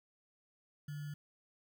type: tone with sample-and-hold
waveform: sine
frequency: 147.6 Hz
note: D3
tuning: 9 cents sharp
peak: -40 dBFS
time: 0.88-1.14 s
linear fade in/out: 5 ms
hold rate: 1575 Hz
effects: none